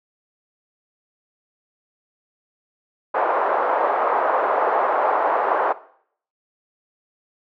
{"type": "band-pass noise", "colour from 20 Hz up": "white", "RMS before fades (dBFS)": -20, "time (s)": [3.14, 5.73], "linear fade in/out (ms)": 10, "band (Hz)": [480, 1100], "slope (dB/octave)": 24, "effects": ["noise-tail reverb RT60 0.6 s tail -17 dB re dry"]}